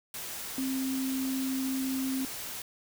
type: tone in noise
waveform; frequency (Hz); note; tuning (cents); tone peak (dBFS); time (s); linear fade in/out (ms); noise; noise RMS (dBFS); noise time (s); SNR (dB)
sine; 264.2; C4; +17; -29; 0.58-2.25; 2; white; -39; 0.14-2.62; +7
effects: none